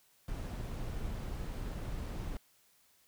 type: noise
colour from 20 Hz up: brown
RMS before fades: -39 dBFS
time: 0.28-2.37 s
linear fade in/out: 2 ms
effects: white hiss -68 dBFS RMS until 3.07 s